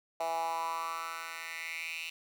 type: tone with high-pass filter sweep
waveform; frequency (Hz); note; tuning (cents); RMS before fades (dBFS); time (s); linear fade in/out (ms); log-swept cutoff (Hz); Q
10% pulse; 164.81; E3; 0; -37; 0.2-2.1; 5; 710 to 2800; 5
effects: none